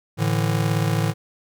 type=chord; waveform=square; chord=A suspended fourth; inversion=none; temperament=just; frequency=110 / 146.67 / 165 Hz; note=A2 / D3 / E3; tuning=0 / -2 / +2 cents; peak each=-23 / -25 / -25 dBFS; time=0.17-1.14 s; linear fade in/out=50 ms; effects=none